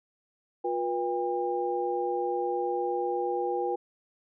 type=tone cluster; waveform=sine; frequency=356.1 / 484.6 / 804 Hz; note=F4 / B4 / G5; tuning=+34 / -33 / +44 cents; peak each=-31 dBFS; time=0.64-3.76 s; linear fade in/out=10 ms; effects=none